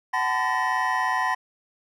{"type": "tone cluster", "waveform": "triangle", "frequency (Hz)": [752, 874, 1015, 1776, 1893], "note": ["F#5", "A5", "B5", "A6", "A#6"], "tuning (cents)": [28, -12, 47, 16, 26], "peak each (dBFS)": [-27, -28, -23, -30, -27], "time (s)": [0.13, 1.35], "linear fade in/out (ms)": 10, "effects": []}